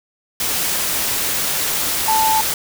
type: tone in noise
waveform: sine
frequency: 880 Hz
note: A5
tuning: in tune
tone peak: -14 dBFS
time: 2.08-2.41 s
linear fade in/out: 2 ms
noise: white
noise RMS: -20 dBFS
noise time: 0.4-2.54 s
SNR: +3 dB
effects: none